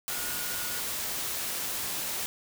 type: tone in noise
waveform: sine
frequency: 1445 Hz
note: F#6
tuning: 41 cents flat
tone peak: -42 dBFS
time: 0.1-0.8 s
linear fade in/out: 0 ms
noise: white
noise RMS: -33 dBFS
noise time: 0.08-2.26 s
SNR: -12 dB
effects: none